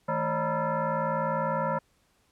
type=tone with frequency modulation; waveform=sine; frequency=220 Hz; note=A3; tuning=in tune; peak=-25 dBFS; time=0.08-1.79 s; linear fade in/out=10 ms; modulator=380 Hz; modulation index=3; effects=pink hiss -68 dBFS RMS until 2.31 s + low-pass 12000 Hz 12 dB/octave